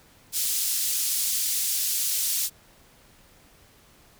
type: band-pass noise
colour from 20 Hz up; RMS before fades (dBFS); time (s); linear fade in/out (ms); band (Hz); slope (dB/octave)
white; -26; 0.32-2.5; 50; 4400 to 15000; 12
effects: pink hiss -56 dBFS RMS until 4.19 s